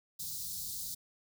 white band-stop noise, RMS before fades -40 dBFS, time 0.19-0.95 s, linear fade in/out 10 ms, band 200 to 3900 Hz, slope 48 dB/octave, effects none

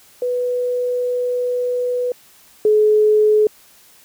sine tone pair in turn, 493.9 / 426.2 Hz, B4 / G#4, 0 / +45 cents, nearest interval minor third, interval 255 cents, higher first, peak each -17 / -10 dBFS, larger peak second, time 0.22-2.12 / 2.65-3.47 s, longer first, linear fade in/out 2 ms, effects white hiss -49 dBFS RMS until 4.04 s

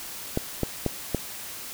clicks, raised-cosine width 2 ms, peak -10 dBFS, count 4, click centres 0.374 / 0.633 / 0.863 / 1.147 s, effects white hiss -38 dBFS RMS until 1.73 s

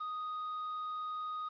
triangle tone, 1244.5 Hz, D#6, in tune, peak -35 dBFS, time 0-1.49 s, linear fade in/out 10 ms, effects resampled to 11025 Hz + 11-bit

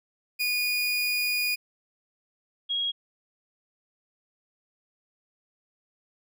30% pulse / sine tone pair in turn, 2455 / 3292 Hz, D#7 / G#7, -24 / -16 cents, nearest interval perfect fourth, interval 508 cents, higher second, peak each -22 / -25 dBFS, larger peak first, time 0.39-1.56 / 2.69-2.92 s, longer first, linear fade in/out 20 ms, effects none

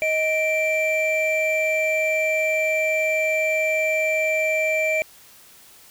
triangle tone pair together, 627.6 / 2349 Hz, D#5 / D7, +15 / 0 cents, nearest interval octave + major seventh, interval 2285 cents, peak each -20 dBFS, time 0.02-5.02 s, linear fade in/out 0 ms, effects white hiss -49 dBFS RMS until 5.9 s

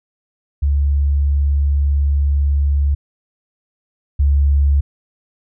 sine tone pair in turn, 71 / 70.69 Hz, C#2 / C#2, +42 / +34 cents, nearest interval unison, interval 8 cents, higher first, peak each -12 / -10 dBFS, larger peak second, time 0.62-2.95 / 4.19-4.81 s, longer first, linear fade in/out 10 ms, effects none

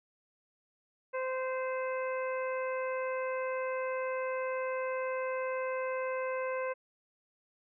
harmonic tone, 518 Hz, C5, 17 cents flat, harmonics 1 / 2 / 3 / 4 / 5, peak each -33 / -39 / -43 / -45 / -47 dBFS, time 1.13-6.74 s, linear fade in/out 20 ms, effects none

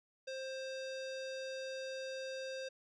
square tone with low-pass filter, 528 Hz, C5, 16 cents sharp, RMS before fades -43 dBFS, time 0.27-2.69 s, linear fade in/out 10 ms, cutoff 5000 Hz, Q 2.1, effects none

